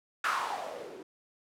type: noise with low-pass filter sweep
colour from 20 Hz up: violet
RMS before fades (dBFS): -35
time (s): 0.24-1.03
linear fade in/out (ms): 5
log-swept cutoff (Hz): 1400 to 330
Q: 4.2
effects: none